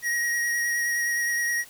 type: tone with vibrato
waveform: square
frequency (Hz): 1892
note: A#6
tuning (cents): +25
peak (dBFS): -24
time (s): 0.02-1.65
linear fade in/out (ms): 50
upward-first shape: triangle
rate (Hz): 9.6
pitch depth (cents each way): 19
effects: white hiss -49 dBFS RMS until 1.69 s